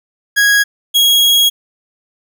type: tone pair in turn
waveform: 40% pulse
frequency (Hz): 1653 / 3306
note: G#6 / G#7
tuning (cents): -9 / -9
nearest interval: octave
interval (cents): 1200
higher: second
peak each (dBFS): -7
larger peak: neither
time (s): 0.36-0.64 / 0.94-1.5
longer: second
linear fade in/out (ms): 20
effects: none